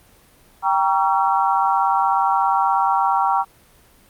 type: chord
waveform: sine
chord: G diminished seventh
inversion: none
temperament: just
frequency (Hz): 784 / 940.8 / 1128.9 / 1354.7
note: G5 / Bb5 / Db6 / Fb6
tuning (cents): 0 / +16 / +31 / +47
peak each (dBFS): -19 / -19 / -22 / -24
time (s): 0.62-3.45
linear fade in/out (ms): 50
effects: pink hiss -52 dBFS RMS until 4.09 s + Opus 32 kbps